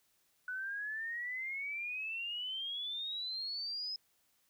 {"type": "exponential sweep", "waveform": "sine", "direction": "up", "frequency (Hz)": [1480, 5140], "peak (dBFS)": -37, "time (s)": [0.48, 3.96], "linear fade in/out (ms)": 2, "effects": ["white hiss -74 dBFS RMS until 4.49 s"]}